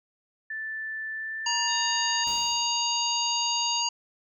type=tone with pitch glide; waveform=sine; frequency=1760 to 1790.8 Hz; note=A6 to A6; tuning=0 to +30 cents; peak=-31 dBFS; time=0.5-2.24 s; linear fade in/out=5 ms; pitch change=+30 cents; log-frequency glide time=1.11-1.94 s
type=harmonic tone; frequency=945 Hz; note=A#5; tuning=23 cents sharp; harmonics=1 / 3 / 5 / 7; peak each=-30 / -30 / -30 / -30 dBFS; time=1.46-3.89 s; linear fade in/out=5 ms
type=tone; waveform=sine; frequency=3729 Hz; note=A#7; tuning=in tune; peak=-36 dBFS; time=1.67-3.83 s; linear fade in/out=50 ms
type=noise with exponential decay; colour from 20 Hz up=pink; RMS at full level=-42 dBFS; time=2.27-3.24 s; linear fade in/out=2 ms; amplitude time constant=210 ms
effects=none